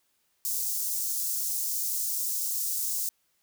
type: high-pass noise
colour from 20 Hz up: white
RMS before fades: -30 dBFS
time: 0.45-3.09 s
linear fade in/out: 0 ms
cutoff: 5700 Hz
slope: 24 dB/octave
effects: white hiss -72 dBFS RMS until 3.42 s